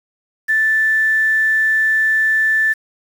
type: tone with quantisation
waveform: sine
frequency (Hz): 1760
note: A6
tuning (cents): 0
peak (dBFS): -12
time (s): 0.48-2.74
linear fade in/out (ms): 20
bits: 6
effects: none